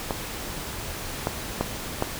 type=clicks; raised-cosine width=1 ms; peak=-11 / -9 / -8 / -8 dBFS; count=4; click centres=0.108 / 1.271 / 1.61 / 2.024 s; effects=pink hiss -34 dBFS RMS until 2.19 s